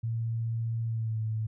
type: tone with pitch glide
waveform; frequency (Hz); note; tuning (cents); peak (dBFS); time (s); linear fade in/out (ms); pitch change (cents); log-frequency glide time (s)
sine; 114.4 to 109.93; A#2 to A2; -32 to -1; -28; 0.03-1.47; 10; -69; 0.85-1.2
effects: none